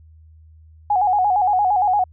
sine tone with vibrato, 782 Hz, G5, 4 cents flat, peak -14 dBFS, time 0.9-2.04 s, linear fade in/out 5 ms, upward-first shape square, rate 8.7 Hz, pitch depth 100 cents each way, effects added 79 Hz sine -44 dBFS peak until 2.12 s

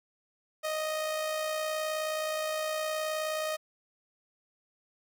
sawtooth tone with amplitude modulation, 622.3 Hz, D#5, in tune, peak -25 dBFS, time 0.63-3.57 s, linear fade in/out 20 ms, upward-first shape sine, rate 59.2 Hz, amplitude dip 35%, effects none

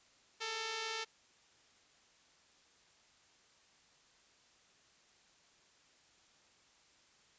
5% pulse tone pair together, 423.5 / 447 Hz, G#4 / A4, +34 / +27 cents, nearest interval minor second, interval 93 cents, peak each -37 / -27 dBFS, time 0.4-1.05 s, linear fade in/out 20 ms, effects white hiss -67 dBFS RMS until 7.38 s + resampled to 16000 Hz

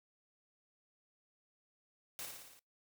white noise with echo, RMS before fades -44 dBFS, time 2.19-2.25 s, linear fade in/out 0 ms, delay 57 ms, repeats 6, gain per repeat -3 dB, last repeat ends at 2.592 s, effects noise-tail reverb RT60 0.2 s tail -26 dB re dry

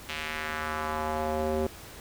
square tone with band-pass filter sweep, 77.5 Hz, D#2, 6 cents flat, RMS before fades -31 dBFS, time 0.09-1.67 s, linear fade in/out 0 ms, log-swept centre 2800 to 430 Hz, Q 1.7, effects pink hiss -46 dBFS RMS until 2 s

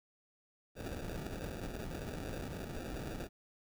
pink noise with sample-and-hold, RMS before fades -42 dBFS, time 0.75-3.29 s, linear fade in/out 50 ms, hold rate 1050 Hz, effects none

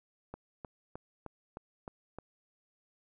click train, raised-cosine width 1 ms, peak -28 dBFS, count 7, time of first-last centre 0.34-2.186 s, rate 3.25 Hz, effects none

